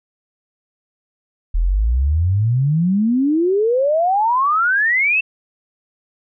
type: exponential sweep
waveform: sine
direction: up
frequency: 38.66 to 2700 Hz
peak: -13 dBFS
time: 1.54-5.21 s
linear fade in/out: 10 ms
effects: none